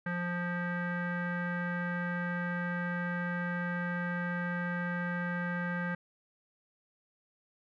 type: tone with low-pass filter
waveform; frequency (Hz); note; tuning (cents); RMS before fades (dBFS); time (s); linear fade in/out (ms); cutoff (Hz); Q
square; 175.4; F3; +8; -34; 0.06-5.95; 5; 1700; 9
effects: none